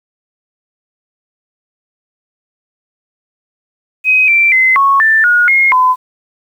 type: tone with pitch steps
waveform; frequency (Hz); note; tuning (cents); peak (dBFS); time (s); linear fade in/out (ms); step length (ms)
sine; 2522 / 2348 / 2053 / 1103 / 1773 / 1444 / 2147 / 1015; D#7 / D7 / C7 / C#6 / A6 / F#6 / C7 / B5; +23 / -1 / -33 / -9 / +13 / -43 / +44 / +47; -6; 4.04-5.96; 50; 240
effects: 7-bit